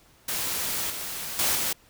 white noise with level steps, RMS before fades -29 / -34 / -24 / -27 dBFS, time 0.28-1.73 s, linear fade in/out 5 ms, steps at 0.9 / 1.39 / 1.55 s, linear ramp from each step 2 ms, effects pink hiss -58 dBFS RMS until 1.89 s

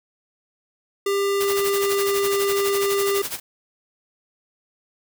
square tone, 398.3 Hz, G4, 28 cents sharp, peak -20 dBFS, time 1.06-3.22 s, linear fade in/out 5 ms
white noise with tremolo, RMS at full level -27 dBFS, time 1.4-3.4 s, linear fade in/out 10 ms, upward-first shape sine, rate 12 Hz, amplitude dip 80%
effects none

